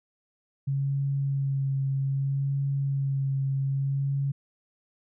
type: tone with vibrato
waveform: sine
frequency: 137.4 Hz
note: C#3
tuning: 15 cents flat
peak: -24 dBFS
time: 0.67-4.32 s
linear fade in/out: 10 ms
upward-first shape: sine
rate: 0.63 Hz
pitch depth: 18 cents each way
effects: none